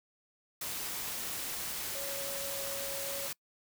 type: tone in noise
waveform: sine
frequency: 554.4 Hz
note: C#5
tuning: in tune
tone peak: -41 dBFS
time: 1.95-3.27 s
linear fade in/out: 5 ms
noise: white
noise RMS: -38 dBFS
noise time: 0.61-3.33 s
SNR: -6 dB
effects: noise-tail reverb RT60 0.1 s tail -25 dB re dry